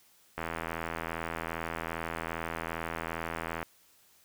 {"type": "click train", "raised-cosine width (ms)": 0.5, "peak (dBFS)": -19, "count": 269, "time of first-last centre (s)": [0.38, 3.628], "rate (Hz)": 82.5, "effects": ["white hiss -63 dBFS RMS until 4.24 s"]}